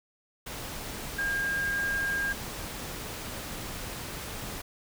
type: tone in noise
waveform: sine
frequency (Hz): 1613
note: G6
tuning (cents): +49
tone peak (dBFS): -27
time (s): 1.18-2.33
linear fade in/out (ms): 10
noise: pink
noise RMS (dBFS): -38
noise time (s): 0.46-4.62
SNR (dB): +8
effects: none